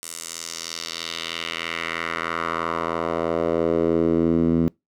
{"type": "tone with band-pass filter sweep", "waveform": "10% pulse", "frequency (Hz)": 83.1, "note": "E2", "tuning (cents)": 15, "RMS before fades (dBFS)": -24, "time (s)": [0.03, 4.68], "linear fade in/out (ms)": 0, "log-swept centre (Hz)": [9100, 220], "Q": 1.8, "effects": ["noise-tail reverb RT60 0.2 s tail -25 dB re dry"]}